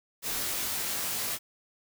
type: noise with comb filter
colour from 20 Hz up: white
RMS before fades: -32 dBFS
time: 0.22-1.39 s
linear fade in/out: 50 ms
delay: 20 ms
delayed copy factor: -0.9
effects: none